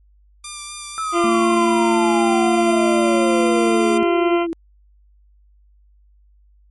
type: tone with vibrato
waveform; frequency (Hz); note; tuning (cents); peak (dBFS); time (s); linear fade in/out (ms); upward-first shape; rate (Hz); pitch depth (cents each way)
5% pulse; 1188; D6; +20; -18; 0.44-3.98; 5; sine; 4; 16
type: exponential sweep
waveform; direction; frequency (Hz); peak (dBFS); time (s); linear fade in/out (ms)
sine; down; 1318.5 to 327.3; -21; 0.98-4.53; 0
type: harmonic tone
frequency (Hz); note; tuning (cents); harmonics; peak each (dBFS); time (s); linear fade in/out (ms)
343.4; F4; -29; 1 / 2 / 3 / 4 / 6 / 7 / 8 / 9; -16 / -22 / -26 / -28 / -32 / -33 / -34 / -35; 1.12-4.47; 50
type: tone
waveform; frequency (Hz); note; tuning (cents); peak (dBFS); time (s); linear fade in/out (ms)
sine; 226.4; A3; +50; -20; 1.24-4.03; 0
effects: added 50 Hz sine -50 dBFS peak until 6.7 s + MP3 48 kbps